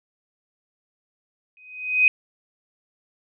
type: tone with exponential growth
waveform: sine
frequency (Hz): 2507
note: D#7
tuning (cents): +12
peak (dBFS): -10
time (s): 1.57-2.08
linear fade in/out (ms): 1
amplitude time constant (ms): 110
effects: none